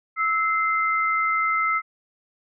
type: tone pair together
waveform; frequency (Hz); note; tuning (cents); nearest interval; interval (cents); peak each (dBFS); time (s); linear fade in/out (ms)
sine; 1308 / 2076; E6 / C7; -14 / -14; minor sixth; 800; -21 / -24; 0.16-1.82; 50
effects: none